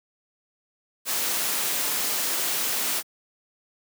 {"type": "noise", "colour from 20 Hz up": "white", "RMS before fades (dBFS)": -26, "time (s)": [1.05, 3.03], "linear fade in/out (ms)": 50, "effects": ["high-pass 200 Hz 12 dB/octave"]}